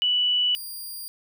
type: tone pair in turn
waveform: sine / 5% pulse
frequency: 2960 / 4790 Hz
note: F#7 / D8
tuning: 0 / +33 cents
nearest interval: minor sixth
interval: 833 cents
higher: second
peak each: -19 / -27 dBFS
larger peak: first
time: 0.02-0.55 / 0.55-1.08 s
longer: neither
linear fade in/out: 0 ms
effects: none